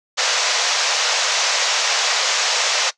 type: band-pass noise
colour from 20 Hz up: white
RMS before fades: -19 dBFS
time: 0.17-2.91 s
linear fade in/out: 20 ms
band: 480 to 6700 Hz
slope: 48 dB/octave
effects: noise-tail reverb RT60 0.1 s tail -18 dB re dry